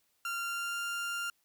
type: tone with pitch glide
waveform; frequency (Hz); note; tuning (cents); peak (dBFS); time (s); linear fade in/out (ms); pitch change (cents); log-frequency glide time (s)
30% pulse; 1385 to 1395.4; F6 to F6; -15 to -2; -31; 0.25-1.3; 2; +13; 0.4-0.78
effects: white hiss -74 dBFS RMS until 1.44 s